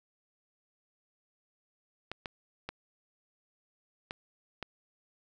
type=clicks; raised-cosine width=0.3 ms; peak=-21 dBFS; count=5; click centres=2.116 / 2.258 / 2.69 / 4.109 / 4.627 s; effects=none